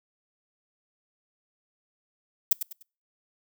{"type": "noise with echo", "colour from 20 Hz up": "violet", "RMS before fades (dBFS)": -19, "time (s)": [2.51, 2.53], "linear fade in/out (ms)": 5, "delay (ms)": 99, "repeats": 3, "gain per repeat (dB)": -10, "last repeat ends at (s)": 2.827, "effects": ["noise-tail reverb RT60 0.4 s tail -26 dB re dry"]}